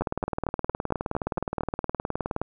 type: two click trains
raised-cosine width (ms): 1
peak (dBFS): -13 / -13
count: 8 / 47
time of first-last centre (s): 0.01-1.608 / 0.02-2.416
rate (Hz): 4.38 / 19.2
effects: none